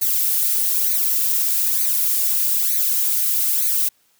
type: noise with flanger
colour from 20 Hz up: violet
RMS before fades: -19 dBFS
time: 0.01-3.89 s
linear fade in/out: 10 ms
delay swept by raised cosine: 0.47 to 3.37 ms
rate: 1.1 Hz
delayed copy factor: +0.9
effects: white hiss -61 dBFS RMS until 4.19 s + high-pass 80 Hz 12 dB/octave